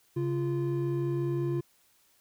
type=tone pair together; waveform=triangle; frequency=137.1 / 345.7 Hz; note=C#3 / F4; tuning=-19 / -18 cents; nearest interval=octave + major third; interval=1601 cents; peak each=-28 dBFS; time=0.16-1.61 s; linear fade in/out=10 ms; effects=white hiss -66 dBFS RMS until 2.2 s